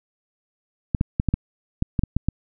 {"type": "clicks", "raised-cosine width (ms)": 5, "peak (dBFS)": -7, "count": 10, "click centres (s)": [0.948, 1.011, 1.199, 1.287, 1.34, 1.824, 1.992, 2.036, 2.166, 2.286], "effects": []}